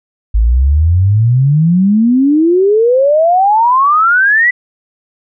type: exponential sweep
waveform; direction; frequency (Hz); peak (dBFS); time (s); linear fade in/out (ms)
sine; up; 51.8 to 2002; -6; 0.34-4.51; 10
effects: none